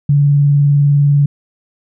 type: tone with vibrato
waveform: sine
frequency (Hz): 143.5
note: D3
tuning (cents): -40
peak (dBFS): -7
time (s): 0.09-1.26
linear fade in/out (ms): 5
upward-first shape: sine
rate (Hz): 20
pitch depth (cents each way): 36
effects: none